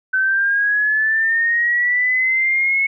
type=linear sweep; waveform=sine; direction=up; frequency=1521 to 2197 Hz; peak=-14 dBFS; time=0.13-2.87 s; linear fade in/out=10 ms; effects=none